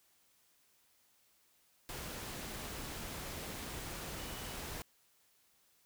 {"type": "tone in noise", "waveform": "sine", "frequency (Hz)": 2960, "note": "F#7", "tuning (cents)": 0, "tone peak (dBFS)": -55, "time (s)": [4.18, 4.53], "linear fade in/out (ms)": 0, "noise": "pink", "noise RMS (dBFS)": -44, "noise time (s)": [1.89, 4.82], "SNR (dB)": -14, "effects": ["white hiss -71 dBFS RMS until 5.85 s"]}